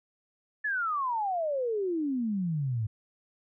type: exponential sweep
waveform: sine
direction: down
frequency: 1760 to 103.8 Hz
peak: -27 dBFS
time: 0.64-2.87 s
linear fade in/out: 10 ms
effects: none